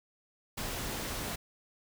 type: noise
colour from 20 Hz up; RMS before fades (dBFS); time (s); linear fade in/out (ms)
pink; -37; 0.57-1.36; 10
effects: none